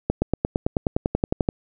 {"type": "accelerating click train", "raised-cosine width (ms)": 2, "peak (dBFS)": -6, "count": 15, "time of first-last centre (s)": [0.1, 1.489], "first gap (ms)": 120, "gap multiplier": 0.97, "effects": []}